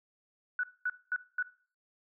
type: tone bursts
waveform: sine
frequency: 1480 Hz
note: F#6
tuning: in tune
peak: -28 dBFS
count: 4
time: 0.59-1.426 s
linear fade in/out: 2 ms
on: 44 ms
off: 220 ms
effects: noise-tail reverb RT60 0.4 s tail -17 dB re dry